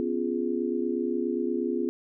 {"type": "chord", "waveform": "sine", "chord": "C# dominant seventh", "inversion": "third", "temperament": "just", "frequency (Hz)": [249.5, 277.2, 346.5, 415.8], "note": ["B3", "C#4", "E#4", "G#4"], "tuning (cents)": [18, 0, -14, 2], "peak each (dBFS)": [-30, -34, -29, -32], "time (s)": [0, 1.89], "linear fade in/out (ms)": 0, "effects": []}